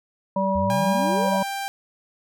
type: harmonic tone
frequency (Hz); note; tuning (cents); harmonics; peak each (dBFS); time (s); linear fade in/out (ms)
193.2; G3; -25; 1 / 3 / 5; -24 / -24 / -24; 0.36-1.43; 5
type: exponential sweep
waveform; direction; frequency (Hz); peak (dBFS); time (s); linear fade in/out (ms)
sine; up; 76.2 to 690; -27; 0.55-1.37; 5
type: tone with pitch glide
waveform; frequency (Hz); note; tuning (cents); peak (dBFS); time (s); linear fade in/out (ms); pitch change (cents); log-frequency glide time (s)
sawtooth; 806 to 789.9; G5 to G5; +48 to +13; -23; 0.7-1.68; 0; -35; 0.98-1.35
effects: none